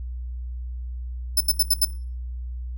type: tone bursts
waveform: 10% pulse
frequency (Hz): 5274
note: E8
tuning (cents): 0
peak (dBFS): -10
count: 5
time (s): 1.37-1.85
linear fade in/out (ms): 5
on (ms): 36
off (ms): 75
effects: noise-tail reverb RT60 0.4 s tail -21 dB re dry + added 61 Hz sine -29 dBFS peak until 2.77 s